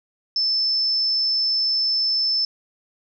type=tone; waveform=sine; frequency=5274 Hz; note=E8; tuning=in tune; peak=-18 dBFS; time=0.36-2.45 s; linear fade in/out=2 ms; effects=none